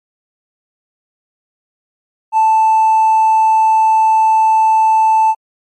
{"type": "tone with hard clipping", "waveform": "triangle", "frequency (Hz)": 880, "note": "A5", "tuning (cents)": 0, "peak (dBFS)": -7, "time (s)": [2.32, 5.35], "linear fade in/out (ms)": 50, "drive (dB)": 2, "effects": ["MP3 64 kbps"]}